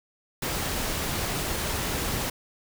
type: noise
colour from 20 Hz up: pink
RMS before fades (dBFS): -29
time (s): 0.42-2.3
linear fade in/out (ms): 5
effects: none